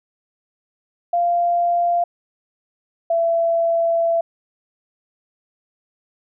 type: tone pair in turn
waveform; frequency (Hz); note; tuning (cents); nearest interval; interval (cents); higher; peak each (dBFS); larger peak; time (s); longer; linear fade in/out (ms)
sine; 694 / 670.1; F5 / E5; -11 / +28; minor second; 61; first; -15; neither; 1.13-2.04 / 3.1-4.21; second; 5
effects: none